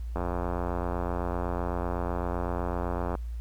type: click train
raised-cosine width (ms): 1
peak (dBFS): -17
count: 264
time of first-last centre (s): 0.16-3.152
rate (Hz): 87.9
effects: added 58 Hz sine -32 dBFS peak until 3.4 s + pink hiss -62 dBFS RMS until 3.4 s